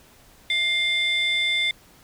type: tone pair together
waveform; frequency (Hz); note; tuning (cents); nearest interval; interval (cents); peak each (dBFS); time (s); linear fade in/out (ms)
sine; 2100 / 3535; C7 / A7; +6 / +7; major sixth; 901; -21; 0.5-1.71; 2
effects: tanh soft clip ceiling -16 dBFS + pink hiss -53 dBFS RMS until 2.03 s